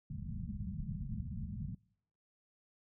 white low-pass noise, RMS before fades -41 dBFS, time 0.1-1.75 s, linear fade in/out 5 ms, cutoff 220 Hz, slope 96 dB/octave, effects noise-tail reverb RT60 0.7 s tail -25 dB re dry

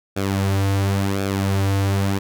sawtooth tone with flanger, 98 Hz, G2, in tune, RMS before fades -20 dBFS, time 0.16-2.19 s, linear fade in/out 10 ms, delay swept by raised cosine 1 to 5 ms, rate 0.94 Hz, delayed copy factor -0.65, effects none

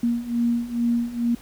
sine beating tone pair, 234.9 / 237.2 Hz, A#3 / A#3, +13 / +30 cents, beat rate 2.3 Hz, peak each -25 / -22 dBFS, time 0.03-1.35 s, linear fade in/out 5 ms, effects added 50 Hz sine -52 dBFS peak until 1.41 s + pink hiss -48 dBFS RMS until 1.41 s

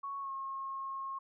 sine tone with pitch glide, 1108.7 to 1080.9 Hz, C#6 to C#6, 0 to -44 cents, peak -37 dBFS, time 0.03-1.19 s, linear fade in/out 10 ms, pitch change -44 cents, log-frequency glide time 0.2-0.31 s, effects none

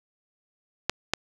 clicks, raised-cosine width 0.2 ms, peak -5 dBFS, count 2, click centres 0.896 / 1.136 s, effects 7-bit

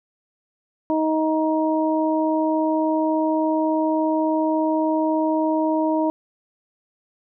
harmonic tone, 314.5 Hz, D#4, 19 cents sharp, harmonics 1 / 2 / 3, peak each -20 / -23 / -25 dBFS, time 0.9-6.1 s, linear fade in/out 0 ms, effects none

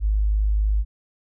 sine tone, 51.91 Hz, G#1, in tune, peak -17 dBFS, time 0-0.85 s, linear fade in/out 50 ms, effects none

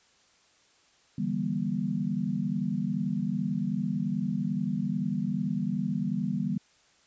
sine chord, E half-diminished seventh, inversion third, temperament equal with one note detuned, 146.83 / 164.81 / 196 / 238.5 Hz, D3 / E3 / G3 / Bb3, 0 / 0 / 0 / +40 cents, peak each -35 / -34 / -30 / -32 dBFS, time 1.18-6.58 s, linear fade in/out 5 ms, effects white hiss -63 dBFS RMS until 7.06 s + resampled to 16000 Hz

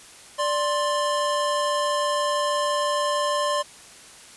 square tone pair together, 587.3 / 1051.9 Hz, D5 / C6, 0 / +9 cents, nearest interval minor seventh, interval 1009 cents, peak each -25 dBFS, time 0.38-3.63 s, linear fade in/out 20 ms, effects white hiss -46 dBFS RMS until 4.36 s + resampled to 24000 Hz

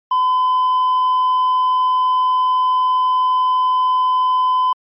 triangle tone with tanh clipping, 1014 Hz, B5, 45 cents sharp, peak -13 dBFS, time 0.11-4.73 s, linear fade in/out 5 ms, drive 7 dB, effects MP3 32 kbps

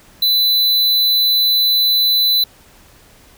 square tone, 4000 Hz, B7, 21 cents sharp, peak -12 dBFS, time 0.22-2.44 s, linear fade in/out 5 ms, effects pink hiss -47 dBFS RMS until 3.37 s

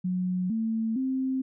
sine tone with pitch steps, 182.5 / 223.5 / 262.5 Hz, F#3 / A3 / C4, -24 / +27 / +6 cents, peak -25 dBFS, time 0.04-1.42 s, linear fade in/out 10 ms, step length 460 ms, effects none

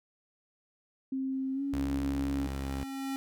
sine tone with pitch glide, 265.5 to 278.5 Hz, C4 to C#4, +25 to +8 cents, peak -30 dBFS, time 1.12-2.47 s, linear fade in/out 5 ms, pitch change +83 cents, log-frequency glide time 1.54-1.62 s
square tone with exponential growth, 270 Hz, C#4, 45 cents flat, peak -32 dBFS, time 1.32-3.16 s, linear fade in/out 0 ms, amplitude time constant 400 ms
sawtooth tone, 67.8 Hz, C#2, 38 cents flat, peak -30 dBFS, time 1.73-2.84 s, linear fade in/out 5 ms
effects none

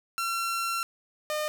sawtooth tone pair in turn, 1360 / 607.7 Hz, F6 / D#5, -46 / -41 cents, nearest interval octave + major second, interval 1395 cents, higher first, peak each -24 dBFS, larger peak neither, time 0.18-0.83 / 1.3-1.48 s, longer first, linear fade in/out 0 ms, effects none

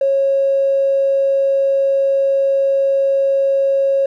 triangle tone, 547 Hz, C#5, 23 cents flat, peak -8 dBFS, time 0.01-4.06 s, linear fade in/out 5 ms, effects tanh soft clip ceiling -10 dBFS

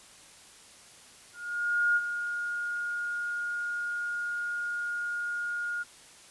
sine tone with ADSR envelope, 1426 Hz, F6, 36 cents sharp, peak -21 dBFS, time 1.33-5.84 s, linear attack 630 ms, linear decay 40 ms, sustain -9 dB, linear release 23 ms, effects white hiss -53 dBFS RMS until 6.3 s + resampled to 24000 Hz

